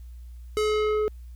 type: tone with low-pass filter sweep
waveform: square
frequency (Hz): 426.6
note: G#4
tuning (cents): +46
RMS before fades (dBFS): -24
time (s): 0.57-1.08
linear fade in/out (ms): 0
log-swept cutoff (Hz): 11000 to 850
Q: 0.78
effects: added 60 Hz sine -39 dBFS peak until 1.35 s + white hiss -66 dBFS RMS until 1.35 s